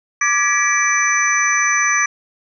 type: tone cluster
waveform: sine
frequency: 1176 / 1681 / 1939 / 2325 / 5980 Hz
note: D6 / G#6 / B6 / D7 / F#8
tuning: +2 / +20 / -32 / -18 / +17 cents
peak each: -20 dBFS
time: 0.21-2.06 s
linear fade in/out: 5 ms
effects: none